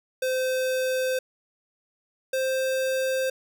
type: tone pair in turn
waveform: square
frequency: 516 / 524.4 Hz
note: C5 / C5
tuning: -24 / +4 cents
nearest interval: unison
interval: 28 cents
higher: second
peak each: -24 dBFS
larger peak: neither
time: 0.22-1.19 / 2.33-3.3 s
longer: neither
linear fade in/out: 5 ms
effects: none